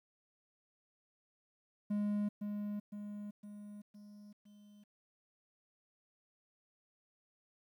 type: tone with echo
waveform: triangle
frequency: 206.8 Hz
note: G#3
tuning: 7 cents flat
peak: -30 dBFS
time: 1.9-2.29 s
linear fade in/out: 10 ms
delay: 510 ms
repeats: 5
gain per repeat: -5 dB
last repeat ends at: 4.84 s
effects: 12-bit